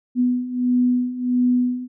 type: beating tone pair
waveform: sine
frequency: 246.9 / 248.4 Hz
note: B3 / B3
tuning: 0 / +10 cents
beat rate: 1.5 Hz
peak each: -22 / -18 dBFS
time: 0.15-1.88 s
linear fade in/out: 50 ms
effects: none